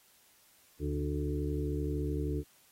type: harmonic tone with a mistuned harmonic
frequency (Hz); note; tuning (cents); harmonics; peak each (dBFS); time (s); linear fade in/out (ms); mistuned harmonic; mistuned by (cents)
73.1; D2; -7; 1 / 2 / 4 / 5 / 6; -34 / -37 / -37 / -40 / -40; 0.79-2.44; 50; 4; +17
effects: white hiss -64 dBFS RMS until 2.71 s + AAC 48 kbps